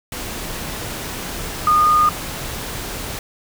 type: tone in noise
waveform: sine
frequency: 1224 Hz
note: D#6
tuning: 29 cents flat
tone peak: -11 dBFS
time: 1.67-2.09 s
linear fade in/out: 2 ms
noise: pink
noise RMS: -28 dBFS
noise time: 0.12-3.19 s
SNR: +14 dB
effects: none